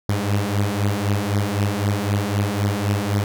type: beating tone pair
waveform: sawtooth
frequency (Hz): 99.8 / 103.7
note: G2 / G#2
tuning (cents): +32 / -2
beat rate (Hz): 3.9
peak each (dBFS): -18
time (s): 0.09-3.24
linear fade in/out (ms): 0
effects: none